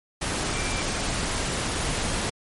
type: tone in noise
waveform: sine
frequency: 2349 Hz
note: D7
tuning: in tune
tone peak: -35 dBFS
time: 0.53-0.82 s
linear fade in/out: 10 ms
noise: pink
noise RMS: -27 dBFS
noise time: 0.21-2.3 s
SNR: -11 dB
effects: MP3 48 kbps